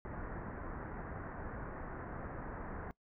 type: low-pass noise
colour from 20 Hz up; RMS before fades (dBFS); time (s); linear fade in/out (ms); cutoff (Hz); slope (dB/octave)
pink; -44; 0.05-2.91; 0; 1800; 48
effects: noise-tail reverb RT60 0.1 s tail -21 dB re dry